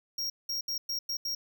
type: tone bursts at uneven times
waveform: square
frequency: 5588 Hz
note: F8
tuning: in tune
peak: -31 dBFS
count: 6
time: 0.18-0.3 / 0.49-0.61 / 0.68-0.78 / 0.89-0.99 / 1.09-1.17 / 1.25-1.35 s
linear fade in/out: 5 ms
effects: none